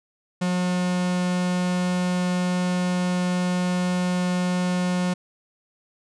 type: tone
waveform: 45% pulse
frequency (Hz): 180.1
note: F#3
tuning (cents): -46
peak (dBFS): -21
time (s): 0.41-5.14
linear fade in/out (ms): 10
effects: resampled to 22050 Hz